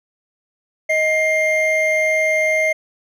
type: tone pair together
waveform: triangle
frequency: 628.2 / 2113 Hz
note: D#5 / C7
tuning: +16 / +16 cents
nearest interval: octave + major sixth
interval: 2100 cents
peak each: -16 / -15 dBFS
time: 0.89-2.73 s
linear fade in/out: 10 ms
effects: none